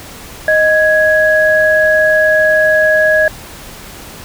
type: tone pair together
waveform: sine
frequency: 623.7 / 1665 Hz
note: D#5 / G#6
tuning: +4 / +4 cents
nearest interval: octave + perfect fourth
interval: 1700 cents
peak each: -10 dBFS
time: 0.48-3.28 s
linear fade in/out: 2 ms
effects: pink hiss -32 dBFS RMS until 4.24 s